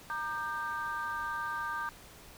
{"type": "chord", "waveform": "sine", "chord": "G minor", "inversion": "first", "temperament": "equal with one note detuned", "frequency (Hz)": [932.3, 1200.7, 1568], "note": ["Bb5", "D6", "G6"], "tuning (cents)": [0, 38, 0], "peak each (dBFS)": [-38, -36, -36], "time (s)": [0.1, 1.89], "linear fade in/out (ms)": 0, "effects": ["tanh soft clip ceiling -27 dBFS", "pink hiss -53 dBFS RMS until 2.37 s"]}